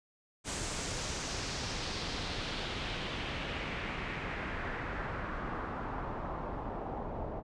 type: noise with low-pass filter sweep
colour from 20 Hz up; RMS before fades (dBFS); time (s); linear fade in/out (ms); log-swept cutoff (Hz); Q
pink; -38; 0.44-7.43; 50; 8200 to 690; 1.9
effects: resampled to 22050 Hz